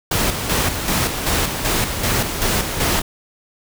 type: noise with tremolo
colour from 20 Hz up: pink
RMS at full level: -18 dBFS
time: 0.11-3.02 s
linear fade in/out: 5 ms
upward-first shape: square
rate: 2.6 Hz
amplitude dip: 50%
effects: none